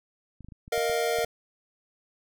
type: clicks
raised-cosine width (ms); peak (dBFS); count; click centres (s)
5; -33; 9; 0.407 / 0.446 / 0.486 / 0.522 / 0.679 / 0.778 / 0.897 / 1.187 / 1.244
type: chord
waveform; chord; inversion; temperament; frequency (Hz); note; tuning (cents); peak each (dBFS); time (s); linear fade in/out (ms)
square; Bb suspended fourth; none; equal with one note detuned; 466.2 / 622.3 / 704.1; Bb4 / Eb5 / F5; 0 / 0 / +14; -28 / -31 / -31; 0.72-1.25; 5
effects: none